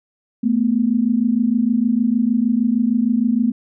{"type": "tone pair together", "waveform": "sine", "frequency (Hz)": [220.3, 246.8], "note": ["A3", "B3"], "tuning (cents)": [2, -1], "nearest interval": "major second", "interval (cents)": 197, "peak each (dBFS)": -17, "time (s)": [0.43, 3.52], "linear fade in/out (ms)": 10, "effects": []}